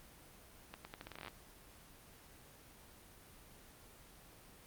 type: accelerating click train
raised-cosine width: 0.3 ms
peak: -30 dBFS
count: 14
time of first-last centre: 0.74-1.282 s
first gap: 110 ms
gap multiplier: 0.81
effects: pink hiss -59 dBFS RMS until 4.66 s + Opus 24 kbps